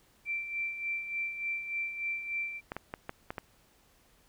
sine tone with tremolo, 2347 Hz, D7, 2 cents flat, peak -30 dBFS, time 0.25-2.61 s, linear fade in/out 50 ms, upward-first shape sine, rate 3.4 Hz, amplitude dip 60%
clicks, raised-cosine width 0.5 ms, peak -21 dBFS, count 6, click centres 2.719 / 2.766 / 2.939 / 3.094 / 3.305 / 3.382 s
effects pink hiss -65 dBFS RMS until 4.28 s

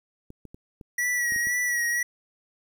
clicks, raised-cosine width 3 ms, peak -30 dBFS, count 7, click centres 0.304 / 0.453 / 0.545 / 0.812 / 1.322 / 1.362 / 1.471 s
square tone with vibrato, 1929 Hz, B6, 41 cents flat, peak -24 dBFS, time 0.98-2.03 s, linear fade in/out 5 ms, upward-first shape sine, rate 2 Hz, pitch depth 37 cents each way
effects 10-bit

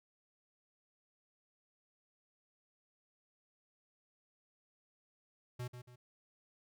square tone with echo, 123.47 Hz, B2, in tune, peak -40 dBFS, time 5.59-5.68 s, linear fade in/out 10 ms, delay 140 ms, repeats 2, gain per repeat -8 dB, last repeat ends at 5.96 s, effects none

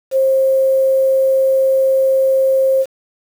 sine tone with quantisation, 532 Hz, C5, 29 cents sharp, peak -10 dBFS, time 0.11-2.86 s, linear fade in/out 50 ms, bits 6, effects none

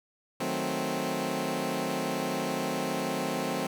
15% pulse chord, D# diminished seventh, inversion none, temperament equal, 155.56 / 185 / 220 / 261.6 Hz, D#3 / F#3 / A3 / C4, 0 / 0 / 0 / 0 cents, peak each -31 / -29 / -29 / -26 dBFS, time 0.4-3.67 s, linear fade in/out 5 ms, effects none

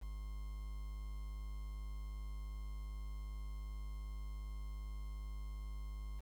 triangle tone with quantisation, 51.3 Hz, G#1, 21 cents flat, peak -40 dBFS, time 0.01-6.21 s, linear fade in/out 20 ms, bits 10, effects none

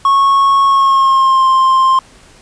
triangle tone with pitch glide, 1100 to 1052.8 Hz, C#6 to C6, -14 to +10 cents, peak -5 dBFS, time 0.05-1.99 s, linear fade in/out 2 ms, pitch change -76 cents, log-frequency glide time 0.65-1.47 s, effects pink hiss -43 dBFS RMS until 2.41 s + resampled to 22050 Hz

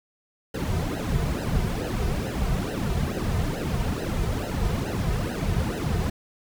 brown noise with flanger, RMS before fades -26 dBFS, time 0.54-6.1 s, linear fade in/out 5 ms, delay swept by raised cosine 0.86 to 3.66 ms, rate 2.3 Hz, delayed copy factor -1, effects none

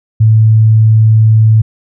sine tone, 110 Hz, A2, in tune, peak -3 dBFS, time 0.2-1.62 s, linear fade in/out 10 ms, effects none

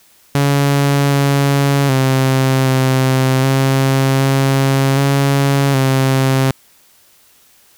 sawtooth tone with pitch steps, 140.9 / 140 / 132.5 / 131.2 / 134.5 / 135.7 / 138.9 / 133.3 Hz, C#3 / C#3 / C3 / C3 / C3 / C#3 / C#3 / C3, +29 / +18 / +22 / +5 / +48 / -36 / +4 / +33 cents, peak -7 dBFS, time 0.35-6.51 s, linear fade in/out 0 ms, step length 770 ms, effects white hiss -50 dBFS RMS until 7.77 s

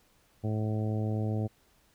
harmonic tone, 108 Hz, A2, 32 cents flat, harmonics 1 / 2 / 3 / 4 / 5 / 6 / 7, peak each -29 / -35 / -39 / -41 / -43 / -45 / -46 dBFS, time 0.43-1.48 s, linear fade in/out 20 ms, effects pink hiss -66 dBFS RMS until 1.94 s

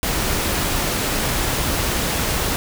pink noise, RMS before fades -21 dBFS, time 0.03-2.56 s, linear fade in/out 0 ms, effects none

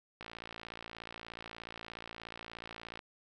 click train, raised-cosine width 0.3 ms, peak -28 dBFS, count 159, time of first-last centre 0.21-2.992 s, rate 56.8 Hz, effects none

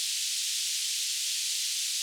pink band-pass noise, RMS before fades -31 dBFS, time 0-2.02 s, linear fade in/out 0 ms, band 3200 to 9100 Hz, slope 24 dB/octave, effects none

